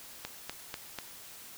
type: click train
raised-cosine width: 0.2 ms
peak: -19 dBFS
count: 4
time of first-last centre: 0.25-0.987 s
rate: 4.07 Hz
effects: white hiss -49 dBFS RMS until 1.57 s